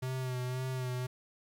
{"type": "tone with vibrato", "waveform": "square", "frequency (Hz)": 127.8, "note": "C3", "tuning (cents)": -40, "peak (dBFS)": -34, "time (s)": [0.02, 1.07], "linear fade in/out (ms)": 10, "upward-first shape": "sine", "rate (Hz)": 1.9, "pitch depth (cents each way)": 33, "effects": ["11-bit"]}